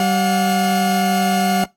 40% pulse tone pair together, 192.53 / 720 Hz, G3 / F#5, -31 / -47 cents, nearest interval octave + major seventh, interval 2284 cents, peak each -17 dBFS, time 0-1.64 s, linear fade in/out 2 ms, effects noise-tail reverb RT60 0.2 s tail -21 dB re dry + AAC 48 kbps

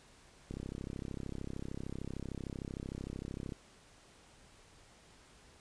click train, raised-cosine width 3 ms, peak -28 dBFS, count 101, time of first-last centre 0.51-3.522 s, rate 33.2 Hz, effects pink hiss -61 dBFS RMS until 5.6 s + resampled to 22050 Hz

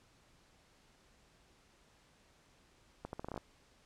accelerating click train, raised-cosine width 1 ms, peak -27 dBFS, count 9, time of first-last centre 3.05-3.377 s, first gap 81 ms, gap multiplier 0.79, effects pink hiss -67 dBFS RMS until 3.85 s + low-pass 8000 Hz 12 dB/octave

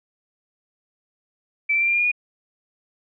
sine tone with pitch steps, 2320 / 2342 / 2363 / 2385 / 2407 / 2430 / 2452 Hz, D7 / D7 / D7 / D7 / D7 / D#7 / D#7, -22 / -5 / +10 / +26 / +42 / -42 / -26 cents, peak -17 dBFS, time 1.69-2.117 s, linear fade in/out 10 ms, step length 61 ms, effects none

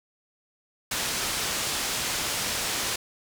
white low-pass noise, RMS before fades -29 dBFS, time 0.91-2.96 s, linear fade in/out 5 ms, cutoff 7700 Hz, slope 12 dB/octave, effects none

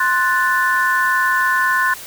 sine chord, F# diminished, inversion second, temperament equal, 1046.5 / 1480 / 1760 Hz, C6 / F#6 / A6, 0 / 0 / 0 cents, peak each -18 dBFS, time 0-1.94 s, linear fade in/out 5 ms, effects white hiss -34 dBFS RMS until 2.06 s

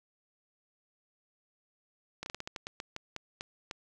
slowing click train, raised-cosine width 0.2 ms, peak -21 dBFS, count 13, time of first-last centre 2.23-3.711 s, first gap 31 ms, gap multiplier 1.23, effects none

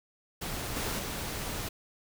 pink noise with level steps, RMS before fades -36 / -33 / -36 dBFS, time 0.41-1.69 s, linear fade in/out 10 ms, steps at 0.76 / 0.99 s, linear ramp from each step 2 ms, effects none

